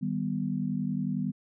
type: chord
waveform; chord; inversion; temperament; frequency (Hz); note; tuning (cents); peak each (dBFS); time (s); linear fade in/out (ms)
sine; Eb augmented; none; equal; 155.56 / 196 / 246.9; Eb3 / G3 / B3; 0 / 0 / 0; -33 / -31 / -32; 0.01-1.32; 20
effects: none